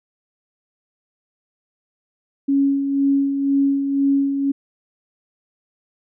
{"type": "tone with tremolo", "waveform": "sine", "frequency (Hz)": 277.2, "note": "C#4", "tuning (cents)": 0, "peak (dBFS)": -13, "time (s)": [2.48, 4.52], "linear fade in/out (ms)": 10, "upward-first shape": "sine", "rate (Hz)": 2, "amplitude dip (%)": 50, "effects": []}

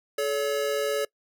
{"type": "tone pair together", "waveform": "square", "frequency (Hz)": [429.6, 565.2], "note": ["A4", "C#5"], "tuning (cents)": [-41, 34], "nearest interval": "perfect fourth", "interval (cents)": 475, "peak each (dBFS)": -28, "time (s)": [0.18, 1.05], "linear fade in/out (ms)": 5, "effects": ["noise-tail reverb RT60 0.1 s tail -24 dB re dry"]}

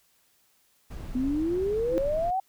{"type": "noise", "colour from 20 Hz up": "brown", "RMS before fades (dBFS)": -37, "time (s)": [0.9, 2.31], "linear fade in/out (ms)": 10}
{"type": "exponential sweep", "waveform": "sine", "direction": "up", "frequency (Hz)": [246.9, 783], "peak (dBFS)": -24, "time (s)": [1.15, 2.4], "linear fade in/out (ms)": 5}
{"type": "tone with exponential growth", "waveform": "sine", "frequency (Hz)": 330, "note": "E4", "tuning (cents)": 2, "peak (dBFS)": -21, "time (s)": [1.82, 1.98], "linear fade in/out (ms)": 0, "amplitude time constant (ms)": 33}
{"effects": ["white hiss -66 dBFS RMS until 2.48 s"]}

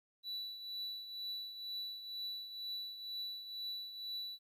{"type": "tone with tremolo", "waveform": "triangle", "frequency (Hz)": 3951, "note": "B7", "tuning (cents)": 0, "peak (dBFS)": -37, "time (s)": [0.23, 4.39], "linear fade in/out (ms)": 50, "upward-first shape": "triangle", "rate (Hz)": 2.1, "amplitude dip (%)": 65, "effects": ["13-bit"]}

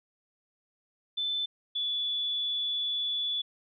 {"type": "tone pair in turn", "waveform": "sine", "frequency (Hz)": [3520, 3442], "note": ["A7", "A7"], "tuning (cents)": [0, -39], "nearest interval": "unison", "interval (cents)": 39, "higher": "first", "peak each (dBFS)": -28, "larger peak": "neither", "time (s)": [[1.17, 1.46], [1.75, 3.42]], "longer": "second", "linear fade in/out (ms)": 10, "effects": []}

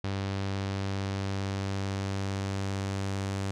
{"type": "tone with low-pass filter sweep", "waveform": "sawtooth", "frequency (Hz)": 97.7, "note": "G2", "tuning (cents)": -5, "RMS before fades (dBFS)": -32, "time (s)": [0.04, 3.51], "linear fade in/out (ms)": 0, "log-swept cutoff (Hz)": [4700, 7600], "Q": 1.3, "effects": []}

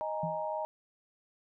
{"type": "chord", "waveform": "sine", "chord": "D# suspended fourth", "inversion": "none", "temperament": "just", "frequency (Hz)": [622.3, 829.7, 933.4], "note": ["D#5", "G#5", "A#5"], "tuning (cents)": [0, -2, 2], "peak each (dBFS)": [-35, -39, -37], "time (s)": [0.01, 0.65], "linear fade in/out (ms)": 0}
{"type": "tone with exponential decay", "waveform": "sine", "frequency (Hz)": 164.81, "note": "E3", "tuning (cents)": 0, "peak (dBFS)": -31, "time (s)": [0.23, 0.46], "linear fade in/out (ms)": 5, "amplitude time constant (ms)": 50}
{"effects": []}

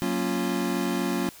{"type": "chord", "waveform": "square", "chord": "Gb major seventh", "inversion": "none", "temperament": "equal", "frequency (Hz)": [185, 233.1, 277.2, 349.2], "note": ["Gb3", "Bb3", "Db4", "F4"], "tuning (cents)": [0, 0, 0, 0], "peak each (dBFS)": -31, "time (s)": [0.02, 1.29], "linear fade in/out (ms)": 0, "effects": ["white hiss -48 dBFS RMS until 1.4 s"]}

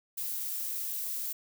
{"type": "noise", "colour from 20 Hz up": "violet", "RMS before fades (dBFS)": -35, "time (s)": [0.17, 1.33], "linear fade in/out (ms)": 10, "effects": []}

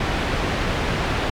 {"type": "low-pass noise", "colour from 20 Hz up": "pink", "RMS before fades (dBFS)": -23, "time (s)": [0, 1.3], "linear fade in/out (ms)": 5, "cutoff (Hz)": 3000, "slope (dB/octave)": 12, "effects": ["AAC 64 kbps"]}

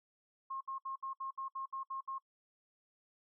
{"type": "tone bursts", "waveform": "sine", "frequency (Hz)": 1073, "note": "C6", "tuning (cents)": 43, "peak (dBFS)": -38, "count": 10, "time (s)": [0.5, 2.185], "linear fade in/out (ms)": 10, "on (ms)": 110, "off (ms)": 65, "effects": ["noise-tail reverb RT60 0.1 s tail -24 dB re dry"]}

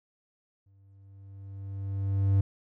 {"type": "tone with exponential growth", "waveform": "triangle", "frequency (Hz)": 98, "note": "G2", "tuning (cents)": 0, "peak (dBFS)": -17, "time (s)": [0.66, 2.41], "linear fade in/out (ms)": 5, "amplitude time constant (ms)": 380, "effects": []}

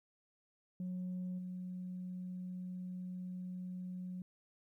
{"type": "tone with level steps", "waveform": "sine", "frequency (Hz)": 182.2, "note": "F#3", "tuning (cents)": -26, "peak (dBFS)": [-36, -40], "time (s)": [0.8, 4.22], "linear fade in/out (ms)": 2, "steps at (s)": 1.38, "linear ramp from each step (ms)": 10, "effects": ["tanh soft clip ceiling -36 dBFS", "13-bit"]}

